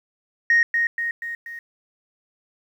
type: tone with echo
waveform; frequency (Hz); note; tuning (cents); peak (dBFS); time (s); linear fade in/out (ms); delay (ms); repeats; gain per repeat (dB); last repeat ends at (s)
sine; 1864.7; A#6; 0; -12; 0.5-0.63; 2; 240; 4; -5; 1.59
effects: tanh soft clip ceiling -10 dBFS + 9-bit

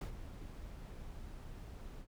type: noise with ADSR envelope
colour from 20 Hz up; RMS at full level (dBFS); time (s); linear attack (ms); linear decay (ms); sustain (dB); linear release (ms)
brown; -38; 0.01-2.07; 4; 96; -10; 68
effects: none

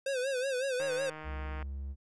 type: tone with vibrato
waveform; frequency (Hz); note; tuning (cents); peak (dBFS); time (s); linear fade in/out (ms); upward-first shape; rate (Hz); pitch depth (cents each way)
square; 523.3; C5; 0; -31; 0.06-1.1; 5; sine; 5.4; 100
type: click train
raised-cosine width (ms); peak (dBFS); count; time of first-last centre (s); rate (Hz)
0.5; -29; 129; 0.8-1.626; 155
type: tone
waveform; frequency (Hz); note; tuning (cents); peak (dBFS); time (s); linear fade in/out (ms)
triangle; 68.7; C#2; -15; -34; 1.23-1.96; 50
effects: resampled to 24000 Hz

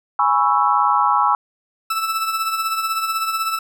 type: chord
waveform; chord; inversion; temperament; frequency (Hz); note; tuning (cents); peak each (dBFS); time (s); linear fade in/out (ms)
sine; C# minor seventh; second; equal; 830.6 / 987.8 / 1108.7 / 1318.5; G#5 / B5 / C#6 / E6; 0 / 0 / 0 / 0; -19; 0.19-1.35; 2
type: tone with tremolo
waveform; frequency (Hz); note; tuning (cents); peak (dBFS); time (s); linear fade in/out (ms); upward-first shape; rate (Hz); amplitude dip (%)
40% pulse; 1318; E6; -1; -16; 1.9-3.59; 5; triangle; 16; 60
effects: none

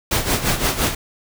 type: noise with tremolo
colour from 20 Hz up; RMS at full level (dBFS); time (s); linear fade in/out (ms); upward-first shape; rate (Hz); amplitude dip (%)
pink; -17; 0.11-0.95; 5; sine; 5.8; 70
effects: none

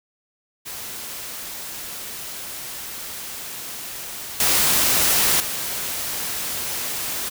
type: noise with level steps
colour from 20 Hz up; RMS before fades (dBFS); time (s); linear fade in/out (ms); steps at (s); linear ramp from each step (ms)
white; -33 / -18 / -27; 0.65-7.3; 20; 4.4 / 5.4; 2
effects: none

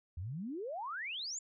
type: exponential sweep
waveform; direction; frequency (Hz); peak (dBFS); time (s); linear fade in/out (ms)
sine; up; 78.1 to 7410; -38; 0.17-1.39; 5
effects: none

